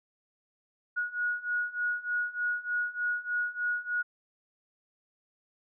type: beating tone pair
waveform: sine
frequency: 1451 / 1454.3 Hz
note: F#6 / F#6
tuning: -34 / -30 cents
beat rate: 3.3 Hz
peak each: -33 / -31 dBFS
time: 0.96-4.03 s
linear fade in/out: 20 ms
effects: none